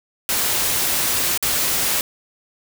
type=noise with dropouts; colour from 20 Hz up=white; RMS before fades=-20 dBFS; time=0.29-2.01 s; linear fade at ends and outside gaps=1 ms; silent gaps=1.376-1.426 s; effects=none